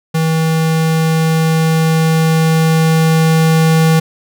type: tone with level ramp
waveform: square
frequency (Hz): 160.8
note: E3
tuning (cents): -43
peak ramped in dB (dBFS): -12 to -8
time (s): 0.14-4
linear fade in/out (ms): 10
effects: none